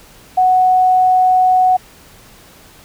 sine tone, 740 Hz, F#5, in tune, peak -8 dBFS, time 0.37-1.77 s, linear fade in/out 10 ms, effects pink hiss -43 dBFS RMS until 2.84 s

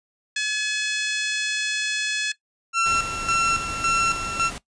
harmonic tone, 852 Hz, G#5, 44 cents sharp, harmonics 2 / 3 / 4 / 5 / 6 / 7 / 8 / 9 / 10, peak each -25 / -29 / -31 / -33 / -35 / -36 / -37 / -38 / -39 dBFS, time 0.36-2.32 s, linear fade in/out 5 ms
30% pulse tone with tremolo, 1353 Hz, E6, 45 cents sharp, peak -16 dBFS, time 2.73-4.51 s, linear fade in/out 50 ms, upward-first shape square, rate 1.8 Hz, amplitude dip 65%
pink noise, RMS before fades -34 dBFS, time 2.86-4.58 s, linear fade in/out 0 ms
effects noise-tail reverb RT60 0.1 s tail -18 dB re dry + resampled to 22050 Hz

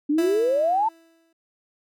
sine exponential sweep, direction up, 283.8 to 920 Hz, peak -18 dBFS, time 0.09-0.89 s, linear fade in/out 10 ms
30% pulse tone with exponential decay, 329.6 Hz, E4, in tune, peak -22 dBFS, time 0.18-1.33 s, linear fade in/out 5 ms, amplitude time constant 250 ms
effects none

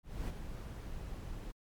brown noise with ADSR envelope, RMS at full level -36 dBFS, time 0.03-1.52 s, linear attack 250 ms, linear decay 29 ms, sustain -7 dB, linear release 16 ms, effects MP3 96 kbps

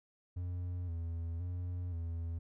triangle tone with vibrato, 86.2 Hz, F2, 22 cents flat, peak -34 dBFS, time 0.36-2.39 s, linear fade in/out 10 ms, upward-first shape square, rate 0.96 Hz, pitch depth 54 cents each way, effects none

